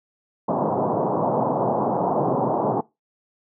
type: band-pass noise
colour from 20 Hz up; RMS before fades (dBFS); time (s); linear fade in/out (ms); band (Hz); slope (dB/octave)
white; -22; 0.48-2.81; 10; 120 to 960; 48
effects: noise-tail reverb RT60 0.2 s tail -20 dB re dry